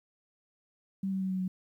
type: tone with pitch steps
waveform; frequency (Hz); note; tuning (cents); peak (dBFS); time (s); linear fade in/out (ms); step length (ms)
sine; 193.1 / 191.1 / 189.13 / 187.17 / 185.23; G3 / G3 / F#3 / F#3 / F#3; -26 / -44 / +38 / +20 / +2; -29; 1.03-1.48; 5; 90
effects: 11-bit